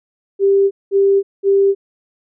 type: tone bursts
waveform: sine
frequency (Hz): 394.5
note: G4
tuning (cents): +11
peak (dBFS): -9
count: 3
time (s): 0.39-1.75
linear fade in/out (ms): 50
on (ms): 320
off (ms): 200
effects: none